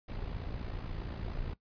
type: noise with amplitude modulation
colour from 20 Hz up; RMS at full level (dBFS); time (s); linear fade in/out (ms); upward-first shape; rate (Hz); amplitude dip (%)
brown; -36; 0.08-1.54; 10; sine; 56.7; 60
effects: noise-tail reverb RT60 0.1 s tail -18 dB re dry + resampled to 11025 Hz